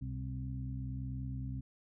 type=harmonic tone with a mistuned harmonic; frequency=65.41 Hz; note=C2; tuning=in tune; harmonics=1 / 2 / 3 / 4; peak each=-42 / -39 / -50 / -46 dBFS; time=0.01-1.61 s; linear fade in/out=10 ms; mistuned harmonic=2; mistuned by=-54 cents; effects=none